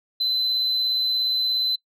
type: tone with amplitude modulation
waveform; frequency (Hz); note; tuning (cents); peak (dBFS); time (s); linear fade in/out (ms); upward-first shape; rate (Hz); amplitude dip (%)
sine; 4040; B7; +39; -16; 0.2-1.76; 10; sine; 117; 45
effects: noise-tail reverb RT60 0.1 s tail -25 dB re dry + tanh soft clip ceiling -17 dBFS